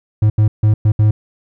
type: tone bursts at uneven times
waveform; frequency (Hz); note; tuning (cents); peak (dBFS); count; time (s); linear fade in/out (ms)
triangle; 106.9; A2; -49; -6; 5; 0.22-0.3 / 0.38-0.48 / 0.63-0.74 / 0.85-0.92 / 0.99-1.11; 5
effects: none